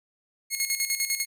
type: tone with tremolo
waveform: 10% pulse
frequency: 2170 Hz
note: C#7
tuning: 37 cents flat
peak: -14 dBFS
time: 0.5-1.26 s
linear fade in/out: 50 ms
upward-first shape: square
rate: 10 Hz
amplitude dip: 65%
effects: none